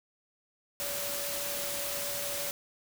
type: tone in noise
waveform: sine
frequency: 571 Hz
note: D5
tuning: 49 cents flat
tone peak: -40 dBFS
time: 0.8-2.51 s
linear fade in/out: 0 ms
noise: white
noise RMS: -35 dBFS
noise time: 0.8-2.51 s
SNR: -8 dB
effects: none